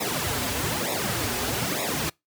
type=noise with flanger; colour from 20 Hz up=pink; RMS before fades=-27 dBFS; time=0-2.1 s; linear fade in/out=10 ms; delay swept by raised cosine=0.65 to 6.45 ms; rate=1.1 Hz; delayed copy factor=-1; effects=noise-tail reverb RT60 0.2 s tail -26 dB re dry + high-pass 80 Hz 12 dB/octave